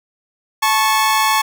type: tone pair together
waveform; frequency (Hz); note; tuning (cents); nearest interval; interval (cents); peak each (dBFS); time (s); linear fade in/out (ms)
sawtooth; 872 / 1101; A5 / C#6; -16 / -12; major third; 404; -12; 0.62-1.42; 10
effects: none

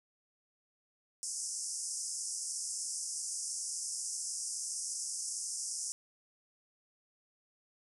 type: band-pass noise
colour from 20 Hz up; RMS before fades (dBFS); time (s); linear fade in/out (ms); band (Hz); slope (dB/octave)
white; -39; 1.23-5.92; 0; 5100 to 10000; 96
effects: none

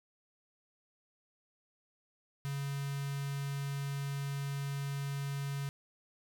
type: tone with notch filter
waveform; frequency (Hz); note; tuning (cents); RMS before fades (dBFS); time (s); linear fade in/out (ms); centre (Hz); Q
square; 140; C#3; +18; -37; 2.45-5.69; 0; 530; 0.62
effects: none

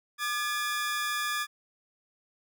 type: tone pair together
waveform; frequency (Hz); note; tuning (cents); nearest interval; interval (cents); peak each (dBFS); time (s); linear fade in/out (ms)
sawtooth; 1202.1 / 1700; D6 / G#6; +40 / +40; tritone; 600; -28; 0.18-1.47; 50
effects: none

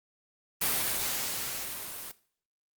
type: noise with level ramp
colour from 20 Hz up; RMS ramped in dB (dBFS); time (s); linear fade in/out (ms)
white; -27 to -41; 0.61-2.12; 10
effects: noise-tail reverb RT60 0.5 s tail -18 dB re dry + Opus 32 kbps

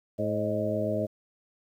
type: harmonic tone with a mistuned harmonic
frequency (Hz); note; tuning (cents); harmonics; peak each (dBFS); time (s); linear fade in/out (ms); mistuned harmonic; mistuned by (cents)
107.1; A2; -46; 1 / 2 / 3 / 4 / 5 / 6; -34 / -33 / -35 / -36 / -33 / -30; 0.18-1.07; 20; 6; -51
effects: 10-bit

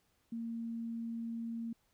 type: tone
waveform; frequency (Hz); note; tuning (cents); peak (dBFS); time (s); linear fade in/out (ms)
sine; 230.1; A#3; -22; -37; 0.32-1.73; 5
effects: pink hiss -75 dBFS RMS until 1.93 s

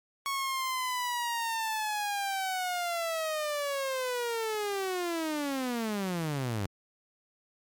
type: linear sweep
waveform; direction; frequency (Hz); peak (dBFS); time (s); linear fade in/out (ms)
sawtooth; down; 1108.7 to 93.8; -26; 0.26-6.66; 0
effects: MP3 96 kbps

